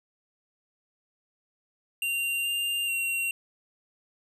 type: tone with pitch steps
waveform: square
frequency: 2773 / 2796 / 2746 Hz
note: F7 / F7 / F7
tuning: -13 / +1 / -30 cents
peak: -27 dBFS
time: 2.02-3.31 s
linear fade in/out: 2 ms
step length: 430 ms
effects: none